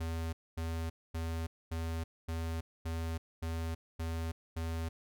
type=tone bursts; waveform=square; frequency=82 Hz; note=E2; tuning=9 cents flat; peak=-35 dBFS; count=9; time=0-4.89 s; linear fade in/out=10 ms; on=330 ms; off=240 ms; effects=none